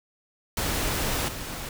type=noise with level steps; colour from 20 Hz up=pink; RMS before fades=-27 / -35 dBFS; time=0.57-1.69 s; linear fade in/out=2 ms; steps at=1.28 s; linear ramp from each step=5 ms; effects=none